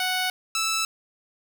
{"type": "tone pair in turn", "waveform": "10% pulse", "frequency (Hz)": [740, 1316.2], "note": ["F#5", "E6"], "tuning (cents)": [0, -3], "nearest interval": "minor seventh", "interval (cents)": 997, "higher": "second", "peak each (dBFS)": -15, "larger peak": "neither", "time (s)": [[0, 0.3], [0.55, 0.85]], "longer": "neither", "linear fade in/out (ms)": 2, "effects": []}